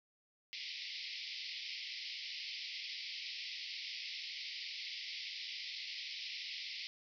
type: band-pass noise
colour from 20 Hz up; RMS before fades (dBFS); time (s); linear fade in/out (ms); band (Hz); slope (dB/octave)
white; -45; 0.53-6.87; 0; 2000 to 5300; 96
effects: none